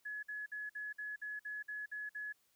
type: tone bursts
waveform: sine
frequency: 1696 Hz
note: G#6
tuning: 36 cents sharp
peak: -40 dBFS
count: 10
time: 0.05-2.327 s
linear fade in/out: 10 ms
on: 180 ms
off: 53 ms
effects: white hiss -75 dBFS RMS until 2.55 s